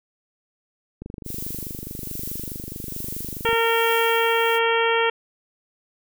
click train, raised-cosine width 3 ms, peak -21 dBFS, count 63, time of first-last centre 1.02-3.53 s, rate 24.7 Hz
violet noise with tremolo, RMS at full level -32 dBFS, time 1.24-4.6 s, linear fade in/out 50 ms, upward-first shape sine, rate 1.2 Hz, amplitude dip 50%
harmonic tone, 458.8 Hz, A#4, 28 cents flat, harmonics 1 / 2 / 3 / 4 / 5 / 6 / 7, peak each -21 / -24 / -26 / -27 / -28 / -29 / -29 dBFS, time 3.45-5.1 s, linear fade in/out 5 ms
effects none

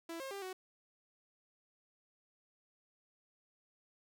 sawtooth tone with pitch steps, 332.6 / 536 / 397 / 372.6 Hz, E4 / C5 / G4 / F#4, +16 / +42 / +22 / +12 cents, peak -38 dBFS, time 0.09-0.53 s, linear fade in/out 5 ms, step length 110 ms, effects none

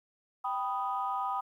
sine chord, G augmented, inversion none, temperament equal, 784 / 987.8 / 1244.5 Hz, G5 / B5 / D#6, 0 / 0 / 0 cents, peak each -34 dBFS, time 0.44-1.41 s, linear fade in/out 10 ms, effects tanh soft clip ceiling -21 dBFS + 11-bit

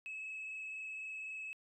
sine tone with frequency modulation, 2585 Hz, E7, 34 cents flat, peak -40 dBFS, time 0.06-1.53 s, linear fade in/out 0 ms, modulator 23.9 Hz, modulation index 1.5, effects tanh soft clip ceiling -39 dBFS

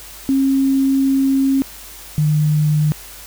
sine tone pair in turn, 270.2 / 151.64 Hz, C#4 / D#3, -44 / -44 cents, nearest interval minor seventh, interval 1000 cents, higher first, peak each -12 dBFS, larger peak neither, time 0.29-1.62 / 2.18-2.92 s, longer first, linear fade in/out 0 ms, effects added 50 Hz sine -43 dBFS peak until 3.26 s + white hiss -37 dBFS RMS until 3.26 s

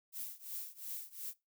violet noise with tremolo, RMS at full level -41 dBFS, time 0.12-1.34 s, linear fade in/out 50 ms, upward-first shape triangle, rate 2.8 Hz, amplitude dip 95%, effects noise-tail reverb RT60 0.2 s tail -19 dB re dry

